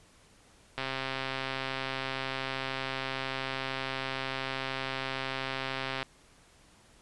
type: click train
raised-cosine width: 0.3 ms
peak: -17 dBFS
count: 699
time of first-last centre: 0.78-6.028 s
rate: 133 Hz
effects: pink hiss -60 dBFS RMS until 7.01 s + resampled to 24000 Hz